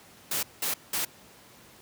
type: noise bursts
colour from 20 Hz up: white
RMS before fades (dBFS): -29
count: 3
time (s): 0.31-1.05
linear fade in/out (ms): 5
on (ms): 120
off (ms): 190
effects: pink hiss -53 dBFS RMS until 1.81 s + high-pass 100 Hz 12 dB/octave